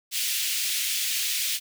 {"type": "high-pass noise", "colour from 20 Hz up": "pink", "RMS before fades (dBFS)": -27, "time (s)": [0.11, 1.6], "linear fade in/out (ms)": 50, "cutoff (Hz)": 2500, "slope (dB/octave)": 24, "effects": []}